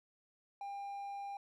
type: tone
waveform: triangle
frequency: 800 Hz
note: G5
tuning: 35 cents sharp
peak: -39 dBFS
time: 0.61-1.37 s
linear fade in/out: 2 ms
effects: none